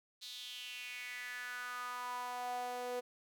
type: tone with high-pass filter sweep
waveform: sawtooth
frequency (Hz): 247.1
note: B3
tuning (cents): +1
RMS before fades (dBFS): -43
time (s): 0.21-3.01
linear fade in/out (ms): 20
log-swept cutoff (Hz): 4000 to 520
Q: 5
effects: none